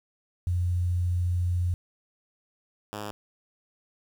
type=tone pair in turn; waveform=sine / 5% pulse; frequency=88.6 / 104.42 Hz; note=F2 / G#2; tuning=+25 / +10 cents; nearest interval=minor third; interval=285 cents; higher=second; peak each=-23 dBFS; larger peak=neither; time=0.47-1.74 / 2.93-3.11 s; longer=first; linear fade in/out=0 ms; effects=9-bit